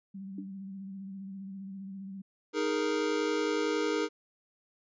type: tone with vibrato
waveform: sine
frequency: 194 Hz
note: G3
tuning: 18 cents flat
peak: -39 dBFS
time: 0.14-2.22 s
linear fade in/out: 10 ms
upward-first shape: sine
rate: 15 Hz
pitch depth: 37 cents each way
type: tone with exponential decay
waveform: sine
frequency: 290.1 Hz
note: D4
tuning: 21 cents flat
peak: -34 dBFS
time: 0.38-0.51 s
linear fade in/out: 5 ms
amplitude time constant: 27 ms
type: chord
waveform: square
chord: D# suspended fourth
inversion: none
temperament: equal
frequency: 311.1 / 415.3 / 466.2 Hz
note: D#4 / G#4 / A#4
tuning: 0 / 0 / 0 cents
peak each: -33 dBFS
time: 2.53-4.09 s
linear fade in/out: 50 ms
effects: resampled to 16000 Hz